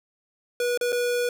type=tone with dropouts; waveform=square; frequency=485.9 Hz; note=B4; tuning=28 cents flat; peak=-23 dBFS; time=0.6-1.29 s; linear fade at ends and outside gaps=2 ms; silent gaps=0.775-0.811 / 0.922-0.927 s; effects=none